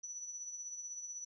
sine tone with tremolo, 5930 Hz, F#8, 3 cents sharp, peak -40 dBFS, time 0.03-1.25 s, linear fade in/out 10 ms, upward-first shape triangle, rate 16 Hz, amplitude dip 55%, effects none

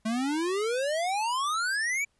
square exponential sweep, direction up, 214.7 to 2349 Hz, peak -27 dBFS, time 0.05-2.05 s, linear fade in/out 10 ms, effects pink hiss -72 dBFS RMS until 2.19 s + resampled to 24000 Hz

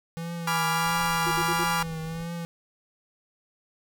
square tone with vibrato, 165.2 Hz, E3, 4 cents sharp, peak -32 dBFS, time 0.17-2.45 s, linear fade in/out 0 ms, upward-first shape triangle, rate 1.5 Hz, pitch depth 62 cents each way
35% pulse chord, G# diminished seventh, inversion none, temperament equal, 830.6 / 987.8 / 1174.7 / 1396.9 Hz, G#5 / B5 / D6 / F6, 0 / 0 / 0 / 0 cents, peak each -28 dBFS, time 0.47-1.83 s, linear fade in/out 5 ms
brown noise, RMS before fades -45 dBFS, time 0.81-2.28 s, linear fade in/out 50 ms
sine tone bursts, 349.2 Hz, F4, in tune, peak -29 dBFS, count 4, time 1.26-1.643 s, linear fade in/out 10 ms, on 56 ms, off 53 ms
effects none

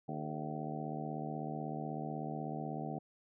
harmonic tone with a mistuned harmonic, 76.2 Hz, D#2, 36 cents flat, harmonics 2 / 3 / 4 / 5 / 6 / 7 / 8 / 9 / 10, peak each -42 / -44 / -46 / -52 / -49 / -52 / -52 / -47 / -45 dBFS, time 0.08-2.99 s, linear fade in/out 10 ms, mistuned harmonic 6, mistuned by -77 cents, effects none

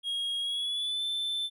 triangle tone with pitch glide, 3279 to 3535 Hz, G#7 to A7, -23 to +7 cents, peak -28 dBFS, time 0.03-1.5 s, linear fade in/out 50 ms, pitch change +130 cents, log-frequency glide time 0.4-1.03 s, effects none

